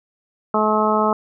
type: harmonic tone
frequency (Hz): 214.5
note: A3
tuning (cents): -44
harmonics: 1 / 2 / 3 / 4 / 5 / 6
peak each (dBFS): -22 / -22 / -22 / -22 / -22 / -22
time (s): 0.54-1.13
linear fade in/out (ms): 2
effects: none